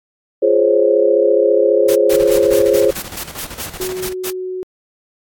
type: chord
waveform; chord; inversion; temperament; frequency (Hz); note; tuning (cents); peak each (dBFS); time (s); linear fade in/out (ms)
sine; Db major seventh; first; just; 346.5 / 415.8 / 519.7 / 554.4; F4 / Ab4 / C5 / Db5; -14 / +2 / -12 / 0; -18 / -14 / -14 / -16; 0.42-2.91; 10
type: noise bursts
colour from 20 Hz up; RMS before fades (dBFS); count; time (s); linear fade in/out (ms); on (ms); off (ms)
white; -25; 12; 1.88-4.308; 10; 74; 140
type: noise with tremolo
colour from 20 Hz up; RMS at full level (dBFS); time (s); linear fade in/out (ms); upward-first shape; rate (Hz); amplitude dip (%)
pink; -29; 2.12-4.13; 5; square; 13; 60
type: tone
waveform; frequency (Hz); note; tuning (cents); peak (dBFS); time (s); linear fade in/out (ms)
sine; 370; F#4; 0; -21; 3.8-4.63; 0
effects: AAC 64 kbps